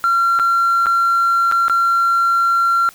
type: tone with dropouts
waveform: triangle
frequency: 1370 Hz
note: F6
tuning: 34 cents flat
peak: -9 dBFS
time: 0.04-2.89 s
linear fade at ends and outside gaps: 0 ms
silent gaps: 0.39-0.397 / 0.859-0.867 / 1.514-1.522 / 1.682-1.697 s
effects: tanh soft clip ceiling -8 dBFS + white hiss -44 dBFS RMS until 2.94 s